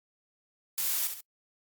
blue noise with echo, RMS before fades -30 dBFS, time 0.78-1.07 s, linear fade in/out 0 ms, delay 68 ms, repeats 2, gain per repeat -7 dB, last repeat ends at 1.206 s, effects noise-tail reverb RT60 0.1 s tail -25 dB re dry + Opus 48 kbps

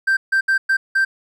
triangle tone bursts at uneven times, 1568 Hz, G6, in tune, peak -11 dBFS, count 5, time 0.07-0.17 / 0.32-0.41 / 0.48-0.58 / 0.69-0.77 / 0.95-1.05 s, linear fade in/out 10 ms, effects tanh soft clip ceiling -7 dBFS

